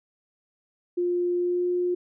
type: tone with pitch glide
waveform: sine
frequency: 353 to 356.3 Hz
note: F4 to F4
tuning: +19 to +35 cents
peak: -22 dBFS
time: 0.97-1.95 s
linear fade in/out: 10 ms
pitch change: +16 cents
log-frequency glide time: 1.37-1.67 s
effects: none